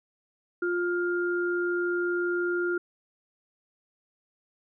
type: tone pair together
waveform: sine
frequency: 351.6 / 1406.4 Hz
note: F4 / F6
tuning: +12 / +12 cents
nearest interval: 2 octaves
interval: 2400 cents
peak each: -26 / -30 dBFS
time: 0.62-2.78 s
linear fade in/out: 5 ms
effects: none